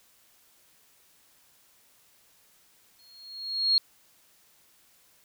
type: tone with exponential growth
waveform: sine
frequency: 4275 Hz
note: C8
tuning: 36 cents sharp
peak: -17 dBFS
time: 2.99-3.78 s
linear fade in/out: 1 ms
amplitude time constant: 170 ms
effects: white hiss -62 dBFS RMS until 5.24 s